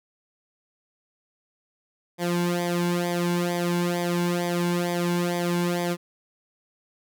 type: tone with flanger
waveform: sawtooth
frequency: 174.61 Hz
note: F3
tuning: in tune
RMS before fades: -25 dBFS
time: 2.18-5.97 s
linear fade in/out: 50 ms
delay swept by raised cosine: 0.72 to 1.62 ms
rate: 2.2 Hz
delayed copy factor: -0.85
effects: none